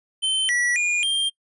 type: tone with pitch steps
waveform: square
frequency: 3085 / 1942 / 2429 / 3186 Hz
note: G7 / B6 / D#7 / G7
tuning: -28 / -30 / -42 / +27 cents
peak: -20 dBFS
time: 0.22-1.3 s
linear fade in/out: 20 ms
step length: 270 ms
effects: noise-tail reverb RT60 0.1 s tail -24 dB re dry + resampled to 24000 Hz